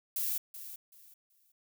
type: noise with echo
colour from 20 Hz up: violet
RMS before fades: -33 dBFS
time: 0.16-0.38 s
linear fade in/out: 5 ms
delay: 380 ms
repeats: 3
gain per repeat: -12 dB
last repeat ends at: 1.52 s
effects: none